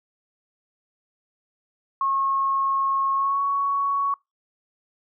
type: tone with pitch glide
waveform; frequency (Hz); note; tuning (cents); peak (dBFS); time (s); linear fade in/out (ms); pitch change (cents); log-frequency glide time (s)
sine; 1088 to 1116; C#6 to C#6; -33 to +11; -20; 2.01-4.14; 2; +44; 3.14-3.42
effects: noise-tail reverb RT60 0.2 s tail -25 dB re dry